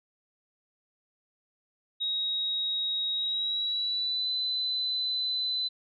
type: tone with pitch glide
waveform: sine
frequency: 3792 to 4017 Hz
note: A#7 to B7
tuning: +29 to +29 cents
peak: -27 dBFS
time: 2-5.69 s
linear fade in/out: 20 ms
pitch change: +100 cents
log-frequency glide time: 3.13-4.3 s
effects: none